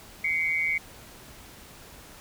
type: tone pair together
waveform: sine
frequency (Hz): 2084 / 2246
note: C7 / C#7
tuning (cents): -7 / +22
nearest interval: minor second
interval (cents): 129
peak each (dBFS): -27 / -26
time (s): 0.24-0.78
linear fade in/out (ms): 5
effects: pink hiss -48 dBFS RMS until 2.2 s